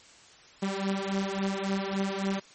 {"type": "beating tone pair", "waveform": "sawtooth", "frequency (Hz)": [193.3, 196.9], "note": ["G3", "G3"], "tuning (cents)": [-24, 8], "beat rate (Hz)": 3.6, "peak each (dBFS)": -27, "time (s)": [0.62, 2.4], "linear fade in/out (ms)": 10, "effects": ["white hiss -54 dBFS RMS until 2.54 s", "MP3 32 kbps"]}